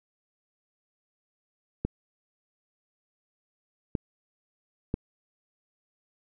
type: clicks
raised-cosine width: 3 ms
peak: -14 dBFS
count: 3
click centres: 1.85 / 3.952 / 4.941 s
effects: none